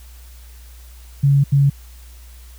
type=tone bursts at uneven times; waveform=sine; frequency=140 Hz; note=C#3; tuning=18 cents sharp; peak=-10 dBFS; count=2; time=1.23-1.44 / 1.52-1.7 s; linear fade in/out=10 ms; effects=added 60 Hz sine -38 dBFS peak until 2.58 s + white hiss -49 dBFS RMS until 2.58 s